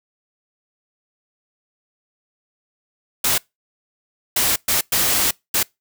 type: noise bursts at uneven times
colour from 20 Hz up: white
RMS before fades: -18 dBFS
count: 5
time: 3.24-3.38 / 4.36-4.56 / 4.68-4.81 / 4.92-5.31 / 5.54-5.63 s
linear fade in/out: 5 ms
effects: noise-tail reverb RT60 0.2 s tail -25 dB re dry